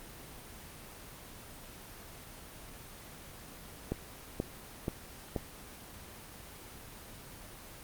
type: click train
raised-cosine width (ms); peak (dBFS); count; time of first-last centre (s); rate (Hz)
2; -18; 4; 3.92-5.362; 2.08
effects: pink hiss -49 dBFS RMS until 7.83 s + Opus 24 kbps